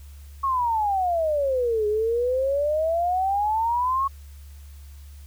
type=exponential two-way sweep; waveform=sine; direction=down then up; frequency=1108.7 to 415.3 to 1108.7 Hz; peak=-20 dBFS; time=0.43-4.08 s; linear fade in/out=10 ms; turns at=1.87 s; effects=added 71 Hz sine -40 dBFS peak until 5.26 s + white hiss -56 dBFS RMS until 5.26 s